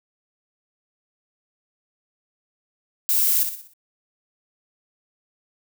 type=noise with echo; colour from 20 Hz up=violet; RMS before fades=-20 dBFS; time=3.09-3.43 s; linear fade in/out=0 ms; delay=61 ms; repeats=5; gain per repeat=-7 dB; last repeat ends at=3.735 s; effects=none